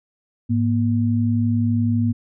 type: tone pair together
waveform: sine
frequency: 105.88 / 237.7 Hz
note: G#2 / A#3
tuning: +34 / +34 cents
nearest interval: octave + major second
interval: 1400 cents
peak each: -19 dBFS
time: 0.49-2.13 s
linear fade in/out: 20 ms
effects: none